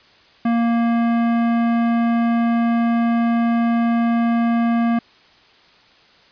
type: tone with hard clipping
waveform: sine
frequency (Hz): 233.1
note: A#3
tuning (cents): 0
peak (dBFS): -17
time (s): 0.45-4.99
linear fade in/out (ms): 5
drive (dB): 15
effects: white hiss -51 dBFS RMS until 6.31 s + resampled to 11025 Hz